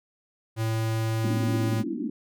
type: tone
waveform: square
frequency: 111.8 Hz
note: A2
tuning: 28 cents sharp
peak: -25 dBFS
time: 0.56-1.84 s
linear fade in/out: 50 ms
type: band-pass noise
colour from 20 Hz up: pink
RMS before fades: -30 dBFS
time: 1.24-2.1 s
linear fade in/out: 5 ms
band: 200 to 350 Hz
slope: 96 dB/octave
effects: none